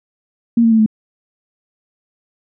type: tone with pitch steps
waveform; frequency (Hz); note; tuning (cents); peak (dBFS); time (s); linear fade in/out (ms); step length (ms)
sine; 233.1 / 227.6 / 222.3 / 217.1; A#3 / A#3 / A3 / A3; 0 / -41 / +18 / -23; -8; 0.57-0.862; 5; 73
effects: none